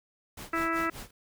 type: noise with tremolo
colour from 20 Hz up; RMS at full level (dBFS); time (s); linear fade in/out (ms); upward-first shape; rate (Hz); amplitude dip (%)
pink; -41; 0.37-1.11; 5; sine; 5.2; 90
type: harmonic tone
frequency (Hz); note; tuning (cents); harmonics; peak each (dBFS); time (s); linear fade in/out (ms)
329.6; E4; 0; 1 / 2 / 3 / 4 / 5 / 6 / 7 / 8; -32 / -38 / -40 / -30 / -37 / -35 / -44 / -43; 0.53-0.9; 5
effects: none